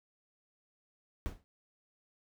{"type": "noise with exponential decay", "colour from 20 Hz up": "brown", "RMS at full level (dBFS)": -34, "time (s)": [1.26, 1.44], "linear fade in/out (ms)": 0, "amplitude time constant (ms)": 38, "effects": []}